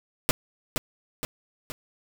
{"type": "noise with echo", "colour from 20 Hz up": "pink", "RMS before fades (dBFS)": -21, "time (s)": [0.29, 0.31], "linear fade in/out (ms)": 0, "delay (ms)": 470, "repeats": 3, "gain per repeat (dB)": -5, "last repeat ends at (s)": 1.72, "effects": []}